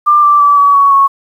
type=tone with pitch steps; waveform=sine; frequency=1190 / 1172.3 / 1154.8 / 1137.6 / 1120.6 / 1103.9 Hz; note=D6 / D6 / D6 / C#6 / C#6 / C#6; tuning=+22 / -3 / -30 / +45 / +18 / -8 cents; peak=-4 dBFS; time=0.06-1.08 s; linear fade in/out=20 ms; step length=170 ms; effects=7-bit